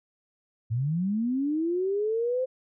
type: linear sweep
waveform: sine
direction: up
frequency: 106.1 to 523.3 Hz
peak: -24 dBFS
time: 0.7-2.46 s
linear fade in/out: 20 ms
effects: none